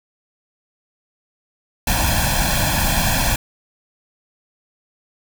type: noise with comb filter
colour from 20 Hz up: pink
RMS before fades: -18 dBFS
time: 1.87-3.36 s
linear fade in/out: 5 ms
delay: 1.2 ms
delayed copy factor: +1
effects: none